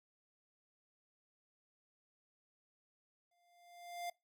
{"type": "tone with exponential growth", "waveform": "square", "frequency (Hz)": 698.5, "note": "F5", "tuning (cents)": 0, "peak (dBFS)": -39, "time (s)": [3.31, 4.1], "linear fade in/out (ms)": 5, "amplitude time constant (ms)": 170, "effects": ["noise-tail reverb RT60 0.2 s tail -22 dB re dry"]}